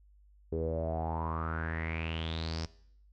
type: tone with low-pass filter sweep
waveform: sawtooth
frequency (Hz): 81.1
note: E2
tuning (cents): -28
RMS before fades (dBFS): -35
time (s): 0.52-2.66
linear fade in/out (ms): 5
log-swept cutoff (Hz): 420 to 5400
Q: 8.1
effects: noise-tail reverb RT60 0.7 s tail -20 dB re dry + added 50 Hz sine -58 dBFS peak until 3.12 s